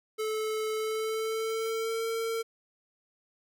square tone with pitch glide, 434.7 to 453.7 Hz, A4 to A#4, -21 to -47 cents, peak -30 dBFS, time 0.18-2.43 s, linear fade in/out 20 ms, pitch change +74 cents, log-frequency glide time 0.73-2.05 s, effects none

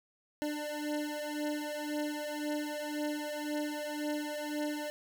25% pulse beating tone pair, 297.2 / 299.1 Hz, D4 / D4, +21 / +32 cents, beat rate 1.9 Hz, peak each -33 / -34 dBFS, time 0.42-4.9 s, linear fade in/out 0 ms, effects none

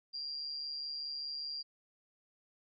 sine tone with amplitude modulation, 4759 Hz, D8, 22 cents sharp, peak -35 dBFS, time 0.13-1.63 s, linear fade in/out 20 ms, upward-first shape sine, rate 145 Hz, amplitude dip 55%, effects MP3 96 kbps

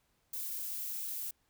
violet noise, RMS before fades -39 dBFS, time 0.33-1.31 s, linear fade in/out 5 ms, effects pink hiss -75 dBFS RMS until 1.49 s

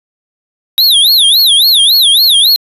square tone with vibrato, 3729 Hz, A#7, in tune, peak -5 dBFS, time 0.78-2.56 s, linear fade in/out 0 ms, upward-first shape sine, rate 3.6 Hz, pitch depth 270 cents each way, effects resampled to 32000 Hz

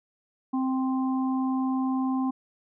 harmonic tone, 261.6 Hz, C4, in tune, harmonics 1 / 3 / 4, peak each -24 / -35 / -36 dBFS, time 0.53-2.31 s, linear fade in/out 10 ms, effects none

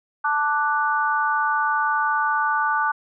sine chord, D major, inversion second, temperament equal, 880 / 1174.7 / 1480 Hz, A5 / D6 / F#6, 0 / 0 / 0 cents, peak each -23 dBFS, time 0.24-2.92 s, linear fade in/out 10 ms, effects none

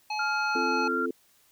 harmonic tone, 850 Hz, G#5, 40 cents sharp, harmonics 1 / 3 / 5 / 7, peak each -30 / -35 / -38 / -48 dBFS, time 0.1-0.88 s, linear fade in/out 5 ms
sine tone with pitch glide, 1396.9 to 1383.3 Hz, F6 to F6, 0 to -17 cents, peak -27 dBFS, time 0.19-1.06 s, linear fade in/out 5 ms, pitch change -17 cents, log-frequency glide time 0.47-0.61 s
sine chord, F major, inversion second, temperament equal with one note detuned, 261.6 / 342.6 / 440 Hz, C4 / F4 / A4, 0 / -33 / 0 cents, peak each -32 dBFS, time 0.55-1.11 s, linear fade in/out 5 ms
effects white hiss -63 dBFS RMS until 1.51 s

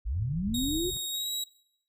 sine linear sweep, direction up, 43.08 to 373.2 Hz, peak -28 dBFS, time 0.05-0.91 s, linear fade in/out 20 ms
pink low-pass noise, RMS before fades -38 dBFS, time 0.15-0.97 s, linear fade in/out 0 ms, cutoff 140 Hz, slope 24 dB/octave
sawtooth tone with pitch glide, 3758 to 3855 Hz, A#7 to B7, +13 to -43 cents, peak -28 dBFS, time 0.54-1.44 s, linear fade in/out 5 ms, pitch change +44 cents, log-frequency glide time 1.1-1.3 s
effects noise-tail reverb RT60 0.7 s tail -19 dB re dry

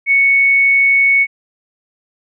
sine tone, 2217 Hz, C#7, in tune, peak -8 dBFS, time 0.06-1.27 s, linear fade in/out 50 ms, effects none

